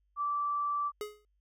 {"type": "tone", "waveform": "sine", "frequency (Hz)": 1164, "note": "D6", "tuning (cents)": -16, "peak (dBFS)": -29, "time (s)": [0.16, 0.92], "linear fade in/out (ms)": 50}
{"type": "tone with exponential decay", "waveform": "square", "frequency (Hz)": 419.8, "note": "G#4", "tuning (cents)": 19, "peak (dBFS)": -33, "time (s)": [1.01, 1.25], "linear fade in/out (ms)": 1, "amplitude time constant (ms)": 52}
{"effects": ["added 50 Hz sine -70 dBFS peak until 1.4 s"]}